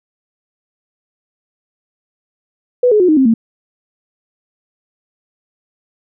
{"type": "tone with pitch steps", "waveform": "sine", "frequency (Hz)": [494.5, 423.1, 362, 309.7, 265, 226.7], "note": ["B4", "G#4", "F#4", "D#4", "C4", "A#3"], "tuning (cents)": [2, 32, -38, -8, 22, -48], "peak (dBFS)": -7, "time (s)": [2.83, 3.34], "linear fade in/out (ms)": 5, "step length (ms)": 85, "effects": []}